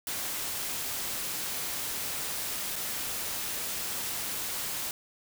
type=noise with dropouts; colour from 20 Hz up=white; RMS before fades=-34 dBFS; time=0.07-4.91 s; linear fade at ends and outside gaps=1 ms; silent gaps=2.758-2.762 s; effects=none